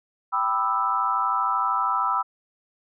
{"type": "chord", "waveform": "sine", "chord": "E minor seventh", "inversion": "first", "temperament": "equal with one note detuned", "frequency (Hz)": [784, 987.8, 1205.6, 1318.5], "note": ["G5", "B5", "D6", "E6"], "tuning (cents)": [0, 0, 45, 0], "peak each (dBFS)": [-30, -25, -29, -24], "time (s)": [0.32, 2.23], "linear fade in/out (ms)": 20, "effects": []}